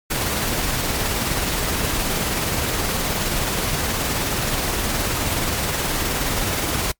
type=noise with tremolo; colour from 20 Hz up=pink; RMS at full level=-21 dBFS; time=0.1-6.92 s; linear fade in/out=10 ms; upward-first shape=sine; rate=19 Hz; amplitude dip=25%; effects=noise-tail reverb RT60 0.1 s tail -24 dB re dry + MP3 96 kbps